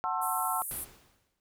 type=chord; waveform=sine; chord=F# half-diminished seventh; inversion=none; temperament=just; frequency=740 / 888 / 1065.6 / 1332 Hz; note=F#5 / A5 / C6 / E6; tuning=0 / +16 / +31 / +18 cents; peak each=-34 dBFS; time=0.04-0.62 s; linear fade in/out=0 ms
type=band-pass noise; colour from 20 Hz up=pink; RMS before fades=-38 dBFS; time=0.21-0.85 s; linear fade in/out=20 ms; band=9500 to 13000 Hz; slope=48 dB/octave
type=noise with exponential decay; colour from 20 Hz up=pink; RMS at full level=-43 dBFS; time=0.71-1.4 s; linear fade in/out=1 ms; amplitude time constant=150 ms
effects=none